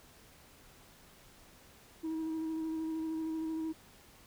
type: tone with vibrato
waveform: sine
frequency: 319.7 Hz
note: D#4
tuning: 47 cents sharp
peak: -31 dBFS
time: 2.03-3.73 s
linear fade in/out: 20 ms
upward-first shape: square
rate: 13 Hz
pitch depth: 14 cents each way
effects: tanh soft clip ceiling -33 dBFS + pink hiss -59 dBFS RMS until 4.26 s